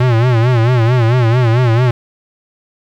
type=tone with vibrato; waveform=square; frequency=119.8 Hz; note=A#2; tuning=48 cents sharp; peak=-9 dBFS; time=0-1.91 s; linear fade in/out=5 ms; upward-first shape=sine; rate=4.5 Hz; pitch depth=120 cents each way; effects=low-pass 3000 Hz 12 dB/octave + 7-bit

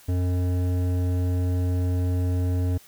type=tone with hard clipping; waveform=sine; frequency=90 Hz; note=F#2; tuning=47 cents flat; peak=-23 dBFS; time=0.08-2.78 s; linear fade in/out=10 ms; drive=12 dB; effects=white hiss -52 dBFS RMS until 2.87 s

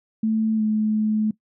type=tone with pitch glide; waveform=sine; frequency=220 to 215.2 Hz; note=A3 to A3; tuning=0 to -38 cents; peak=-18 dBFS; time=0.23-1.31 s; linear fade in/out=5 ms; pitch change=-38 cents; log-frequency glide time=0.56-0.62 s; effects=noise-tail reverb RT60 0.1 s tail -19 dB re dry

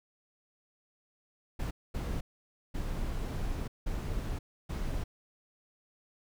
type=noise bursts at uneven times; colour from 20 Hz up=brown; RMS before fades=-34 dBFS; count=5; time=1.59-1.71 / 1.94-2.21 / 2.74-3.68 / 3.86-4.39 / 4.69-5.04 s; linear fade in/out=10 ms; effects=none

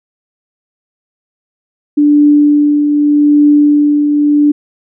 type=tone with tremolo; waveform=sine; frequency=293.7 Hz; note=D4; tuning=in tune; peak=-3 dBFS; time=1.97-4.52 s; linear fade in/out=10 ms; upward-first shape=triangle; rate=0.83 Hz; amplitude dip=45%; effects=none

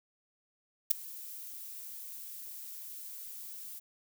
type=noise with ADSR envelope; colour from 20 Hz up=violet; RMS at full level=-21 dBFS; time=0.9-3.8 s; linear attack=13 ms; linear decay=4 ms; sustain=-24 dB; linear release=22 ms; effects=none

